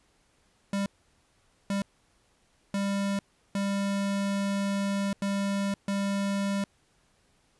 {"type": "tone bursts at uneven times", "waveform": "square", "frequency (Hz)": 198.6, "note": "G3", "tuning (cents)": 23, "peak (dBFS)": -27, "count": 6, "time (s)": [[0.73, 0.86], [1.7, 1.82], [2.74, 3.19], [3.55, 5.13], [5.22, 5.74], [5.88, 6.64]], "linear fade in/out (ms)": 2, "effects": ["pink hiss -67 dBFS RMS until 7.59 s", "resampled to 24000 Hz"]}